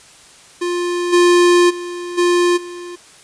square tone with level steps, 351.5 Hz, F4, 11 cents sharp, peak -18 / -9 / -25 / -12 / -29 dBFS, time 0.61-2.96 s, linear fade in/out 10 ms, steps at 1.12 / 1.69 / 2.17 / 2.56 s, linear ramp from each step 20 ms, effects white hiss -44 dBFS RMS until 3.23 s + resampled to 22050 Hz

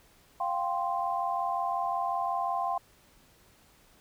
sine chord, F suspended second, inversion none, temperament equal, 698.5 / 784 / 1046.5 Hz, F5 / G5 / C6, 0 / 0 / 0 cents, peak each -32 dBFS, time 0.4-2.78 s, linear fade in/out 5 ms, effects pink hiss -61 dBFS RMS until 4 s

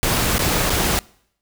pink noise with dropouts, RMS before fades -19 dBFS, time 0.03-0.99 s, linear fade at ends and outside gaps 0 ms, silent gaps 0.382-0.392 / 0.697-0.703 s, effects noise-tail reverb RT60 0.7 s tail -25 dB re dry

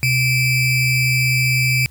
square ring-modulated tone, 1228 Hz, D#6, 23 cents flat, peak -12 dBFS, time 0.03-1.86 s, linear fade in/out 0 ms, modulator 1100 Hz, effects added 73 Hz sine -41 dBFS peak until 1.9 s + white hiss -52 dBFS RMS until 1.9 s

